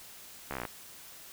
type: slowing click train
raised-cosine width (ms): 0.5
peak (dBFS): -20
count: 10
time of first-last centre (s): 0.51-0.652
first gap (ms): 14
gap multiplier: 1.03
effects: white hiss -50 dBFS RMS until 1.32 s